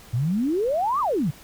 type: exponential two-way sweep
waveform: sine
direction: up then down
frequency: 110 to 1244.5 to 131.4 Hz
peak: -20 dBFS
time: 0.13-1.31 s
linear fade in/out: 10 ms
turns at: 1 s
effects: pink hiss -47 dBFS RMS until 1.43 s